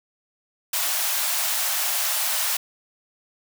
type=high-pass noise; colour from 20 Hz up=white; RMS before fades=-24 dBFS; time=0.73-2.57 s; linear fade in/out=5 ms; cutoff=580 Hz; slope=96 dB/octave; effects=none